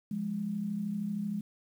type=tone pair together; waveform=sine; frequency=174.61 / 207.6 Hz; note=F3 / G#3; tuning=0 / 0 cents; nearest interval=minor third; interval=300 cents; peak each=-38 / -32 dBFS; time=0.11-1.41 s; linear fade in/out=5 ms; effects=10-bit